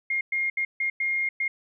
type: tone bursts at uneven times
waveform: sine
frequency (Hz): 2131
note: C7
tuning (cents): +31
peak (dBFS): -23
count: 6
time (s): 0.1-0.21 / 0.32-0.5 / 0.57-0.65 / 0.8-0.9 / 1-1.29 / 1.4-1.48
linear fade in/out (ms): 5
effects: none